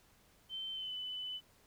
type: tone with pitch glide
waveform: sine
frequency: 3093 to 3005 Hz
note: G7 to F#7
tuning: -24 to +26 cents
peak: -39 dBFS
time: 0.49-1.41 s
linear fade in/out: 50 ms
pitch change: -50 cents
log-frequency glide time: 0.73-0.93 s
effects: pink hiss -67 dBFS RMS until 1.66 s